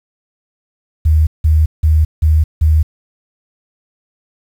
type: tone bursts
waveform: sine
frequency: 77.9 Hz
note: D#2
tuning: 3 cents sharp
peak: -7 dBFS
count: 5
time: 1.05-2.83 s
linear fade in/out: 10 ms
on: 220 ms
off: 170 ms
effects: 7-bit